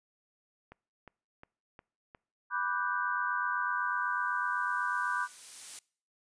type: click train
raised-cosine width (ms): 0.5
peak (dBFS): -34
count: 5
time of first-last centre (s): 0.72-2.149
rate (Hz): 2.8
type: chord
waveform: sine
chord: G major seventh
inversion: first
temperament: equal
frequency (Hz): 987.8 / 1174.7 / 1480 / 1568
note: B5 / D6 / F#6 / G6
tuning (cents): 0 / 0 / 0 / 0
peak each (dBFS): -35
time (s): 2.5-5.28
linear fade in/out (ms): 50
type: noise with exponential growth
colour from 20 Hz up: blue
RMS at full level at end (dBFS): -40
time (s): 3.26-5.79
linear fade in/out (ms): 2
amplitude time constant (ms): 550
effects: noise-tail reverb RT60 0.5 s tail -25 dB re dry + resampled to 22050 Hz